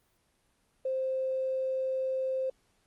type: tone with tanh clipping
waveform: triangle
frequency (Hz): 524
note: C5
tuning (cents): +2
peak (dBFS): -28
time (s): 0.85-2.5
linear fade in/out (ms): 5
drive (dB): 3
effects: pink hiss -71 dBFS RMS until 2.86 s + Opus 24 kbps